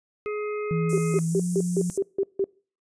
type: harmonic tone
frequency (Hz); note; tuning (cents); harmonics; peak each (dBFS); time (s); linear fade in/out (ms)
420.1; G#4; +20; 1 / 3 / 5 / 6; -27 / -37 / -41 / -43; 0.26-1.19; 0
type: tone with pitch glide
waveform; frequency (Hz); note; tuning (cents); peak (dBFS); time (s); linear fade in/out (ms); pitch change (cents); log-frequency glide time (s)
sine; 164.3 to 177.11; E3 to F3; -5 to +25; -23; 0.71-1.9; 0; +130; 1.3-1.39
type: high-pass noise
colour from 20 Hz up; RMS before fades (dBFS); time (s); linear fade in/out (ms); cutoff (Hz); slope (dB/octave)
white; -35; 0.89-1.98; 10; 6100; 48
type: tone bursts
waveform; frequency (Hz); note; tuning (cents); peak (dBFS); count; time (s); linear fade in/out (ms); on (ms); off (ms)
sine; 392; G4; 0; -20; 8; 0.93-2.442; 2; 49; 160
effects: noise-tail reverb RT60 0.4 s tail -24 dB re dry + resampled to 22050 Hz